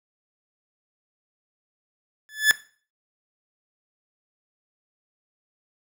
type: tone with exponential growth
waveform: 40% pulse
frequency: 1729 Hz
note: A6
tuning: 31 cents flat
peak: -9 dBFS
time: 2.29-2.51 s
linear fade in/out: 0 ms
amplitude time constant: 47 ms
effects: noise-tail reverb RT60 0.4 s tail -17 dB re dry